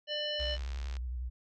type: harmonic tone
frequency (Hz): 596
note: D5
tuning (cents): +25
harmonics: 1 / 3 / 5 / 7 / 9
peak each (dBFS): -37 / -43 / -35 / -43 / -46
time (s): 0.07-0.58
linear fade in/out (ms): 50
type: tone with vibrato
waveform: sine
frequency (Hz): 61.74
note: B1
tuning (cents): 0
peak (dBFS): -34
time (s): 0.39-1.3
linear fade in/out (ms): 20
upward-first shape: triangle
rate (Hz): 11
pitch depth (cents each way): 88
type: click train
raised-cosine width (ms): 0.2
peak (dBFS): -30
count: 42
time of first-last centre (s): 0.4-0.968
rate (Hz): 72.2
effects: none